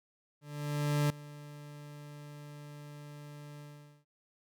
40% pulse tone with ADSR envelope, 146.83 Hz, D3, in tune, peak -25 dBFS, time 0.41-4.05 s, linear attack 690 ms, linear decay 4 ms, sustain -20 dB, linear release 450 ms, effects none

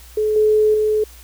sine tone with level steps, 428.4 Hz, A4, 46 cents flat, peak -15 / -11 / -14 dBFS, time 0.17-1.04 s, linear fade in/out 5 ms, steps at 0.36 / 0.74 s, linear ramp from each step 2 ms, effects added 60 Hz sine -41 dBFS peak until 1.23 s + white hiss -45 dBFS RMS until 1.23 s

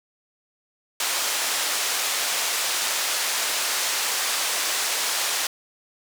white band-pass noise, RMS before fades -25 dBFS, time 1-5.47 s, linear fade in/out 2 ms, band 550 to 8200 Hz, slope 12 dB/octave, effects none

